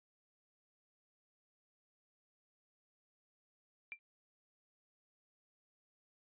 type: tone with exponential decay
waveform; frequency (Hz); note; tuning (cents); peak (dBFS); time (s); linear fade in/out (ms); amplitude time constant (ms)
sine; 2360; D7; +8; -38; 3.92-3.99; 0; 15
effects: resampled to 8000 Hz